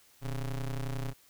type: ring-modulated tone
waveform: square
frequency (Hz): 69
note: C#2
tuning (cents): -7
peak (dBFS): -30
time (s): 0.21-1.14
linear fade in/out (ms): 50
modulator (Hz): 53.4
effects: white hiss -62 dBFS RMS until 1.29 s